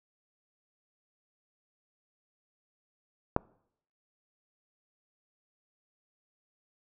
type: click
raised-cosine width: 1 ms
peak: -10 dBFS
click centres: 3.364 s
effects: noise-tail reverb RT60 0.7 s tail -25 dB re dry